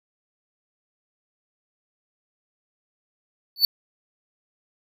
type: tone with exponential growth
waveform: square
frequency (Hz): 4483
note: C#8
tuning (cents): +19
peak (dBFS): -10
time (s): 3.56-3.65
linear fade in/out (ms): 1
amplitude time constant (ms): 19
effects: none